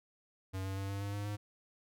square tone with pitch steps, 95 / 96.38 / 97.78 / 99.21 / 100.65 / 102.11 / 103.6 Hz, F#2 / G2 / G2 / G2 / G2 / G#2 / G#2, +46 / -29 / -4 / +21 / +46 / -29 / -4 cents, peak -37 dBFS, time 0.53-1.37 s, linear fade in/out 20 ms, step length 120 ms, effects none

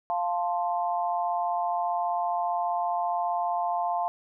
sine chord, F major, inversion none, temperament equal, 698.5 / 880 / 1046.5 Hz, F5 / A5 / C6, 0 / 0 / 0 cents, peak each -27 / -30 / -33 dBFS, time 0.1-4.08 s, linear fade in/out 0 ms, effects none

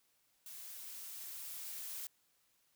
blue noise with level ramp, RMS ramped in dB -50 to -44 dBFS, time 0.46-2.07 s, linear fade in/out 2 ms, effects white hiss -75 dBFS RMS until 2.75 s

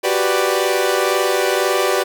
sawtooth chord, G major seventh, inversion third, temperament equal, 370 / 392 / 493.9 / 587.3 Hz, F#4 / G4 / B4 / D5, 0 / 0 / 0 / 0 cents, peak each -17 dBFS, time 0.03-2.04 s, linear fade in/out 20 ms, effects none

